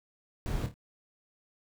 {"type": "noise with echo", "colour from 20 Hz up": "brown", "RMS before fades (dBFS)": -33, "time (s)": [0.46, 0.66], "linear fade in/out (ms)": 0, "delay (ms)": 27, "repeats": 3, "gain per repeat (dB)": -8, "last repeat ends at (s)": 0.741, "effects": []}